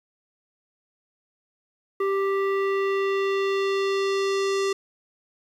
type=tone with low-pass filter sweep; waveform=square; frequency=392 Hz; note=G4; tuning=in tune; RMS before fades=-24 dBFS; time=2-4.73 s; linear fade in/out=5 ms; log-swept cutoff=1500 to 6600 Hz; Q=1.3; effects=9-bit